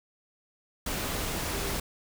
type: tone in noise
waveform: sine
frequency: 398.2 Hz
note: G4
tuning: 27 cents sharp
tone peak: -38 dBFS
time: 1.53-1.74 s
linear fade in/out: 5 ms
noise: pink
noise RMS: -32 dBFS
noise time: 0.86-1.8 s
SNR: -9 dB
effects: none